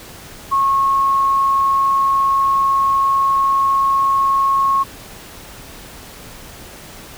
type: tone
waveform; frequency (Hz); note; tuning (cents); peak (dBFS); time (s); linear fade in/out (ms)
sine; 1092; C#6; -26; -12; 0.51-4.84; 20
effects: pink hiss -37 dBFS RMS until 7.17 s